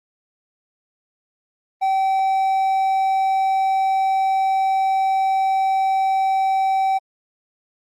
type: tone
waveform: triangle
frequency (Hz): 770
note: G5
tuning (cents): -31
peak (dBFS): -14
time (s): 1.81-6.99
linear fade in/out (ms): 20
effects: Opus 24 kbps

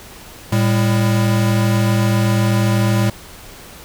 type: tone pair together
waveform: square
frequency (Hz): 111.92 / 200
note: A2 / G3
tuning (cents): +30 / +35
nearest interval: minor seventh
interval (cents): 1005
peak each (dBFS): -15 / -19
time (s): 0.52-3.1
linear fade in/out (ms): 5
effects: pink hiss -38 dBFS RMS until 3.84 s

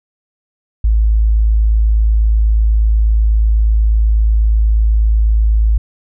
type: tone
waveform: sine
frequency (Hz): 54.1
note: A1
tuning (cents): -29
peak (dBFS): -8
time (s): 0.84-5.78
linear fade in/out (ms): 5
effects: none

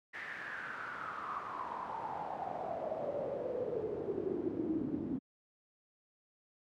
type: noise with band-pass filter sweep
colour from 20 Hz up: brown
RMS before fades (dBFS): -39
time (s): 0.13-5.19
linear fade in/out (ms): 20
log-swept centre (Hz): 1900 to 260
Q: 7
effects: high-pass 100 Hz 12 dB/octave

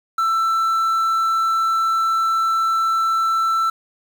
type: tone with quantisation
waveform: triangle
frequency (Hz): 1332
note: E6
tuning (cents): +18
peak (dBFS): -14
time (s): 0.18-3.7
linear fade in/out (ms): 5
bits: 7
effects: none

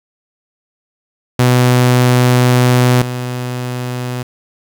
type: tone pair in turn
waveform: sawtooth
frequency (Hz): 124.6 / 124.6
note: B2 / B2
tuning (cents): +16 / +16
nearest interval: unison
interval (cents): 0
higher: neither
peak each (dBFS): -4 / -15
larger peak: first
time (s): 1.39-3.02 / 3.02-4.23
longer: first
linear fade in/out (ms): 5
effects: 7-bit

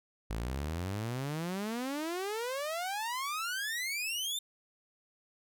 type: exponential sweep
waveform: sawtooth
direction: up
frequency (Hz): 51.91 to 3643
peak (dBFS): -30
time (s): 0.3-4.39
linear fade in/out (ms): 5
effects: none

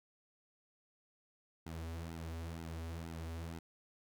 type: tone with flanger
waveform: sawtooth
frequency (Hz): 82.3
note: E2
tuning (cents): -2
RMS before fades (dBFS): -44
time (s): 1.66-3.59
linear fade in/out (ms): 5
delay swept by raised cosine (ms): 1.7 to 5.9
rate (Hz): 2.1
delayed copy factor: -0.8
effects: none

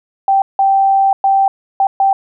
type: tone bursts at uneven times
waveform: sine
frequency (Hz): 781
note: G5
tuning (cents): -7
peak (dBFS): -8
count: 5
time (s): 0.28-0.42 / 0.59-1.13 / 1.24-1.48 / 1.8-1.87 / 2-2.13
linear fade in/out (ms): 2
effects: none

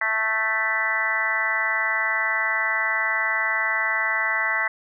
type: harmonic tone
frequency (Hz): 220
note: A3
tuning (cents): 0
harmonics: 3 / 4 / 5 / 6 / 7 / 8 / 9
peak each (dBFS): -35 / -32 / -31 / -32 / -29 / -28 / -23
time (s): 0.01-4.68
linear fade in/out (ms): 5
effects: none

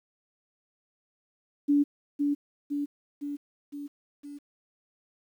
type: tone with echo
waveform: sine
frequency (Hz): 288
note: D4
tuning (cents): -34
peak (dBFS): -19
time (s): 1.68-1.84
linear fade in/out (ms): 20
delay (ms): 510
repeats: 5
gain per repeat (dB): -4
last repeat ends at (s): 4.39
effects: 10-bit

